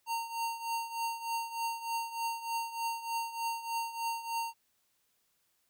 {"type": "tone with tremolo", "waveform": "square", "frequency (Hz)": 920, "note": "A#5", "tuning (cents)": -23, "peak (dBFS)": -31, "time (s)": [0.06, 4.54], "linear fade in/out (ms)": 50, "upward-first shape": "triangle", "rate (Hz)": 3.3, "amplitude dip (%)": 80, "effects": ["white hiss -75 dBFS RMS until 5.69 s"]}